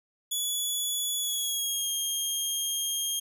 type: tone with pitch glide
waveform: 15% pulse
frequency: 3409 to 3225 Hz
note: G#7 to G7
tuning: +45 to +48 cents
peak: -21 dBFS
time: 0.31-3.2 s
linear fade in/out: 10 ms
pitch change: -97 cents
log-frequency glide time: 1.18-1.91 s
effects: none